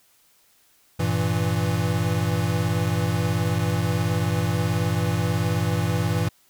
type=chord; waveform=square; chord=E diminished; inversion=first; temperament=equal; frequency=98 / 116.54 / 164.81 Hz; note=G2 / Bb2 / E3; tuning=0 / 0 / 0 cents; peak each=-26 dBFS; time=0.99-6.29 s; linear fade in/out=10 ms; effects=white hiss -60 dBFS RMS until 6.49 s